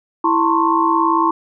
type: tone cluster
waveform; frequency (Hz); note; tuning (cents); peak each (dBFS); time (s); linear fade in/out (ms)
sine; 331 / 901 / 1045 / 1103; E4 / A5 / C6 / C#6; +7 / +41 / -2 / -9; -18; 0.24-1.31; 5
effects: none